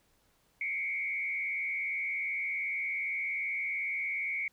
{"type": "tone with frequency modulation", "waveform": "sine", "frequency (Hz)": 2217, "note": "C#7", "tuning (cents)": 0, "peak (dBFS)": -31, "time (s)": [0.61, 4.48], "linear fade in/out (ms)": 2, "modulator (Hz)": 82.6, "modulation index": 1.2, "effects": ["pink hiss -70 dBFS RMS until 4.52 s"]}